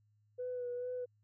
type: tone with vibrato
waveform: sine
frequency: 493.9 Hz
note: B4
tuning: in tune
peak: -36 dBFS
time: 0.38-1.06 s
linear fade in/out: 20 ms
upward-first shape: sine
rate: 2.3 Hz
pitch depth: 25 cents each way
effects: tanh soft clip ceiling -32 dBFS + added 105 Hz sine -69 dBFS peak until 1.23 s